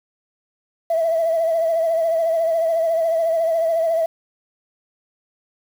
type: tone with vibrato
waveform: sine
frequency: 658 Hz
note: E5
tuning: 3 cents flat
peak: -15 dBFS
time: 0.9-4.06 s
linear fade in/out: 5 ms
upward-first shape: sine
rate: 14 Hz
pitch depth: 47 cents each way
effects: tanh soft clip ceiling -12 dBFS + 7-bit